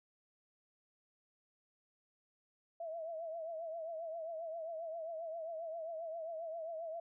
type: tone with vibrato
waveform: sine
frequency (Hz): 655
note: E5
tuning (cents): -11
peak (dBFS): -40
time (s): 2.8-7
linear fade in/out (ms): 5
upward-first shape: triangle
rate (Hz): 7.5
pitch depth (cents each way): 88
effects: none